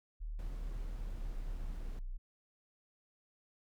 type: exponential sweep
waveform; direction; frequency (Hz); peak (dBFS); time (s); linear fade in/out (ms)
sine; down; 38.54 to 30.25; -38; 0.2-2.18; 20
type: noise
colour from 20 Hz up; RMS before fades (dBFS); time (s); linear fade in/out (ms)
brown; -48; 0.39-1.99; 0
effects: none